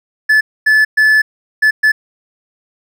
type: tone bursts at uneven times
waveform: triangle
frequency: 1733 Hz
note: A6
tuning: 27 cents flat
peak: -5 dBFS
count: 5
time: 0.29-0.41 / 0.66-0.85 / 0.97-1.22 / 1.62-1.71 / 1.83-1.92 s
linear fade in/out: 10 ms
effects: none